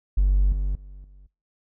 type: tone with level steps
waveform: triangle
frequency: 48 Hz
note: G1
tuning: 36 cents flat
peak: -12 / -19 / -36 / -43 dBFS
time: 0.17-1.27 s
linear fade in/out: 10 ms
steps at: 0.52 / 0.75 / 1.04 s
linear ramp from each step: 2 ms
effects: noise-tail reverb RT60 0.3 s tail -24 dB re dry + tanh soft clip ceiling -12 dBFS